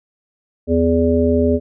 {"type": "harmonic tone", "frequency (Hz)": 83.3, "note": "E2", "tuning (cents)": 19, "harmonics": [1, 3, 5, 7], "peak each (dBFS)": [-19, -16, -17, -20], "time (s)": [0.67, 1.6], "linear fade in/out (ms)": 50, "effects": []}